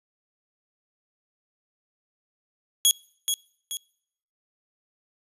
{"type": "tone with echo", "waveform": "15% pulse", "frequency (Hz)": 3328, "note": "G#7", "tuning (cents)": 3, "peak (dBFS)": -8, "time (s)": [2.85, 2.91], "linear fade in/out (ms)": 0, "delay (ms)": 430, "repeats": 2, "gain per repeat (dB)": -7, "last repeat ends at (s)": 3.77, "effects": ["noise-tail reverb RT60 0.7 s tail -26 dB re dry", "resampled to 32000 Hz"]}